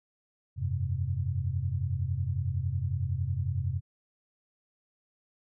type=chord; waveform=sine; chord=F suspended second; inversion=none; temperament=just; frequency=87.31 / 98.22 / 130.96 Hz; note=F2 / G2 / C3; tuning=0 / +4 / +2 cents; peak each=-32 dBFS; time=0.56-3.81 s; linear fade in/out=50 ms; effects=none